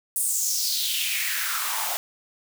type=noise with high-pass filter sweep; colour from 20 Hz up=white; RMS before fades=-26 dBFS; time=0.16-1.97 s; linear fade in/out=0 ms; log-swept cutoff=9800 to 710 Hz; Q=3.8; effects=none